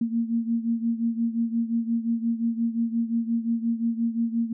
sine beating tone pair, 229.4 / 235.1 Hz, A#3 / A#3, -28 / +15 cents, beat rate 5.7 Hz, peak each -24 / -28 dBFS, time 0.01-4.53 s, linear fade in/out 5 ms, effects none

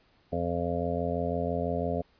harmonic tone, 86 Hz, F2, 26 cents flat, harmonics 1 / 2 / 3 / 5 / 6 / 7 / 8, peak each -35 / -35 / -35 / -35 / -35 / -35 / -35 dBFS, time 0.32-2.02 s, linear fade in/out 10 ms, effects pink hiss -65 dBFS RMS until 2.19 s + resampled to 11025 Hz

